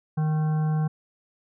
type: harmonic tone with a mistuned harmonic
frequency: 154.9 Hz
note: D#3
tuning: 7 cents flat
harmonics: 1 / 3 / 5 / 7 / 9 / 10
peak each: -21 / -41 / -37 / -44 / -50 / -48 dBFS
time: 0.17-0.88 s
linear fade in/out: 10 ms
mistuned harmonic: 9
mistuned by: -40 cents
effects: none